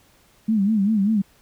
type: tone with vibrato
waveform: sine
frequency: 207.9 Hz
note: G#3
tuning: 2 cents sharp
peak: -16 dBFS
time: 0.48-1.22 s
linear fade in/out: 10 ms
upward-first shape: sine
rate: 5.1 Hz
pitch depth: 130 cents each way
effects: pink hiss -57 dBFS RMS until 1.41 s